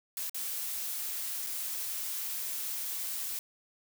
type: noise with dropouts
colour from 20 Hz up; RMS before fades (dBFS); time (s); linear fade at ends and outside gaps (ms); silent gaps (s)
blue; -36; 0.17-3.39; 1; 0.296-0.345 / 1.465-1.469
effects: none